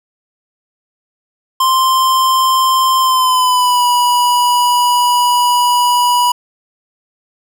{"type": "tone with pitch glide", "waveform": "square", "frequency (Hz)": [1046.5, 976.4], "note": ["C6", "B5"], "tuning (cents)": [0, -20], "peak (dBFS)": -10, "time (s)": [1.6, 6.32], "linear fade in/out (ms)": 5, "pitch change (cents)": -120, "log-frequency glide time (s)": [3, 3.85], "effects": []}